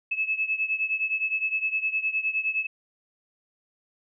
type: beating tone pair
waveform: sine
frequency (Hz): 2595 / 2604.7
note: E7 / E7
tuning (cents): -28 / -21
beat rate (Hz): 9.7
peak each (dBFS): -26 / -29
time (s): 0.11-2.67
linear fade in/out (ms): 10
effects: none